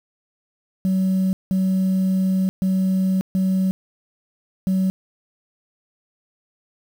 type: tone bursts at uneven times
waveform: sine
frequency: 188.6 Hz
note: F#3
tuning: 33 cents sharp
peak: -14 dBFS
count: 5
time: 0.85-1.33 / 1.51-2.49 / 2.62-3.21 / 3.35-3.71 / 4.67-4.9 s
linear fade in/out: 0 ms
effects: tanh soft clip ceiling -15 dBFS + 7-bit